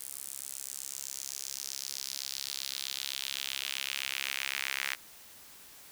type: tone with high-pass filter sweep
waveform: sawtooth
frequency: 67.8 Hz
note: C#2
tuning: 38 cents flat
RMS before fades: -38 dBFS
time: 0-4.95 s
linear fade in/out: 5 ms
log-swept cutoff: 9600 to 2000 Hz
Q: 2.1
effects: white hiss -53 dBFS RMS until 5.91 s